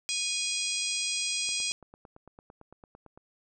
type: harmonic tone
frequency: 823 Hz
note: G#5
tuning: 16 cents flat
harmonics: 3 / 4 / 5 / 6 / 7 / 8 / 9 / 10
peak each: -35 / -36 / -39 / -35 / -37 / -38 / -42 / -37 dBFS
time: 0.09-1.72 s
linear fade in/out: 0 ms
type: click train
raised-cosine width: 1 ms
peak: -35 dBFS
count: 16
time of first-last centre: 1.49-3.175 s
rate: 8.9 Hz
effects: none